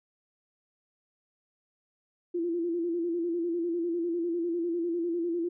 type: tone with vibrato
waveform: sine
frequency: 341 Hz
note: F4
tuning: 41 cents flat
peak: -27 dBFS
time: 2.34-5.49 s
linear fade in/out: 10 ms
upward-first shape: square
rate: 10 Hz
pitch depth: 48 cents each way
effects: none